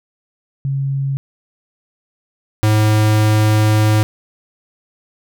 sine / square tone pair in turn, 137.1 / 107.41 Hz, C#3 / A2, -19 / -41 cents, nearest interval major third, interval 422 cents, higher first, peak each -16 / -11 dBFS, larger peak second, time 0.65-1.17 / 2.63-4.03 s, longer second, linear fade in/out 0 ms, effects none

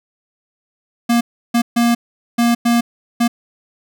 square tone bursts at uneven times, 236 Hz, A#3, 22 cents sharp, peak -12 dBFS, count 6, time 1.09-1.21 / 1.54-1.62 / 1.76-1.95 / 2.38-2.55 / 2.65-2.81 / 3.2-3.28 s, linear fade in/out 10 ms, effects none

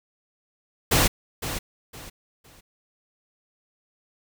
pink noise with echo, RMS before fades -19 dBFS, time 0.91-1.08 s, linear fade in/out 10 ms, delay 510 ms, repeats 3, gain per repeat -11 dB, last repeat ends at 2.61 s, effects none

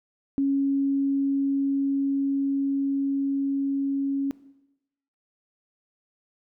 sine tone with level ramp, 276 Hz, C#4, 7 cents flat, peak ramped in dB -20 to -23 dBFS, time 0.38-4.31 s, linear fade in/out 0 ms, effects noise-tail reverb RT60 0.9 s tail -18 dB re dry

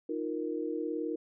sine chord, Eb suspended second, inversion none, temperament just, 311.1 / 350 / 466.7 Hz, Eb4 / F4 / Bb4, 0 / +4 / +2 cents, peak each -35 / -37 / -36 dBFS, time 0.09-1.16 s, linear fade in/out 5 ms, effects none

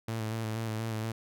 sawtooth tone with vibrato, 111.3 Hz, A2, 20 cents sharp, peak -28 dBFS, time 0.08-1.12 s, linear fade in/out 5 ms, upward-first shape square, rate 4.2 Hz, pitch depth 28 cents each way, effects none

